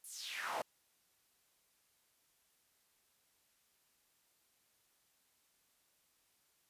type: noise with high-pass filter sweep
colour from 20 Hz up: brown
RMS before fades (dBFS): -43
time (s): 0.04-0.62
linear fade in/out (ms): 2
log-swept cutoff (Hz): 11000 to 590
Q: 3.4
effects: white hiss -75 dBFS RMS until 6.69 s + resampled to 32000 Hz